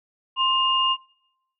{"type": "tone pair together", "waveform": "sine", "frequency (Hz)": [1049, 2829], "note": ["C6", "F7"], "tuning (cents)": [4, 22], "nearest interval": "octave + perfect fourth", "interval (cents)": 1718, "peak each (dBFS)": -21, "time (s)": [0.36, 0.97], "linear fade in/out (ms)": 50, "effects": ["noise-tail reverb RT60 0.9 s tail -24 dB re dry"]}